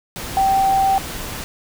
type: tone in noise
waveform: sine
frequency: 776 Hz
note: G5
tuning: 18 cents flat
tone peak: -13 dBFS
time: 0.37-0.98 s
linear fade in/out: 0 ms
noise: pink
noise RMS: -29 dBFS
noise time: 0.16-1.44 s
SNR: +13 dB
effects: none